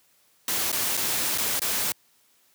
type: noise with dropouts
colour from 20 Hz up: white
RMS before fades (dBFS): -26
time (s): 0.48-1.92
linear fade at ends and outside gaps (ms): 1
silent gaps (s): 0.717-0.727 / 0.969-0.974 / 1.377-1.383 / 1.594-1.618
effects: white hiss -63 dBFS RMS until 2.54 s + high-pass 80 Hz 12 dB/octave